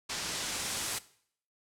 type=noise with low-pass filter sweep; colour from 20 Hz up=white; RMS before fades=-36 dBFS; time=0.09-0.99 s; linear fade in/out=10 ms; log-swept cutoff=6300 to 10000 Hz; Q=0.9; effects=noise-tail reverb RT60 0.6 s tail -18 dB re dry